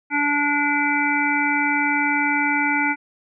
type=harmonic tone; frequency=290 Hz; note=D4; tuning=22 cents flat; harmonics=1 / 3 / 5 / 7 / 8; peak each=-24 / -24 / -24 / -24 / -24 dBFS; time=0.1-2.96 s; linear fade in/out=50 ms; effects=none